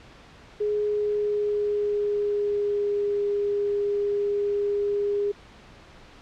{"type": "tone with pitch glide", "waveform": "sine", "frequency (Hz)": [418.3, 407.8], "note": ["G#4", "G#4"], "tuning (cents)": [12, -32], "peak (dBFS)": -22, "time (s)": [0.6, 5.32], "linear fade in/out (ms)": 10, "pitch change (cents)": -44, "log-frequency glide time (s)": [0.7, 3.24], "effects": ["pink hiss -49 dBFS RMS until 6.21 s", "low-pass 4000 Hz 12 dB/octave"]}